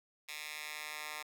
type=tone with high-pass filter sweep; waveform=10% pulse; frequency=151.4 Hz; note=D#3; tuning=47 cents flat; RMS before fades=-44 dBFS; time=0.28-1.23 s; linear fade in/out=10 ms; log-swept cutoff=2400 to 1400 Hz; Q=1.4; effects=none